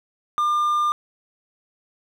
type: tone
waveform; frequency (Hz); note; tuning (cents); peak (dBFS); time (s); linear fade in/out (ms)
triangle; 1200; D6; +37; -16; 0.38-0.92; 0
effects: none